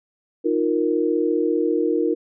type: chord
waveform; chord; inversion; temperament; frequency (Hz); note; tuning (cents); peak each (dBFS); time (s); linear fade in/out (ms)
sine; Eb suspended second; none; equal with one note detuned; 311.1 / 351.3 / 466.2; Eb4 / F4 / Bb4; 0 / +10 / 0; -22; 0.44-2.15; 20
effects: none